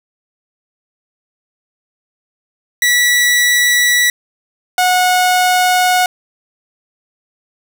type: tone pair in turn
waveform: sawtooth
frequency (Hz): 1949 / 730.1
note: B6 / F#5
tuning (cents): -23 / -23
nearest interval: octave + perfect fourth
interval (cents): 1700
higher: first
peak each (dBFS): -6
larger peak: neither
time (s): 2.82-4.1 / 4.78-6.06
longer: neither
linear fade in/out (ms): 2
effects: none